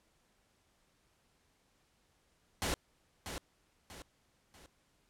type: noise with echo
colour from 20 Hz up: pink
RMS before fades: -34 dBFS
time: 2.62-2.74 s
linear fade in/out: 0 ms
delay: 640 ms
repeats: 3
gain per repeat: -8 dB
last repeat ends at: 4.66 s
effects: pink hiss -73 dBFS RMS until 5.09 s + low-pass 11000 Hz 12 dB/octave